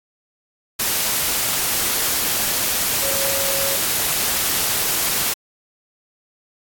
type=tone in noise; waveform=sine; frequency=550 Hz; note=C#5; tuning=14 cents flat; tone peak=-26 dBFS; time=3.02-3.76 s; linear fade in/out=10 ms; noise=white; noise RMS=-20 dBFS; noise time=0.79-5.34 s; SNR=-9 dB; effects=AAC 64 kbps